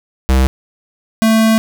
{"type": "tone pair in turn", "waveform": "square", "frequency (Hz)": [65.41, 222.1], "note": ["C2", "A3"], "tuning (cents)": [0, 16], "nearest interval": "octave + major sixth", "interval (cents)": 2116, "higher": "second", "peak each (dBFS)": -9, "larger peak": "neither", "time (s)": [[0.29, 0.47], [1.22, 1.58]], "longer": "second", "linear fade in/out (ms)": 0, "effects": []}